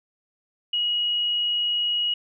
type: tone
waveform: sine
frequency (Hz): 2900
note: F#7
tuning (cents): -35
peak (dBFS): -21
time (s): 0.73-2.14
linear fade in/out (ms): 5
effects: none